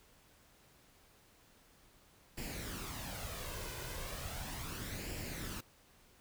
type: noise with flanger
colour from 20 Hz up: pink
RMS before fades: -43 dBFS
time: 2.37-5.61 s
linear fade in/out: 10 ms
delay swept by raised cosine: 0.4 to 2 ms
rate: 0.36 Hz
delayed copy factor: +0.55
effects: pink hiss -65 dBFS RMS until 6.2 s